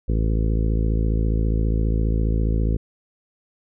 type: harmonic tone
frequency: 54.8 Hz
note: A1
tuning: 6 cents flat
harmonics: 1 / 2 / 3 / 4 / 5 / 6 / 7 / 8 / 9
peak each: -19 / -25 / -29 / -31 / -33 / -35 / -36 / -37 / -38 dBFS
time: 0.08-2.77 s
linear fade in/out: 10 ms
effects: none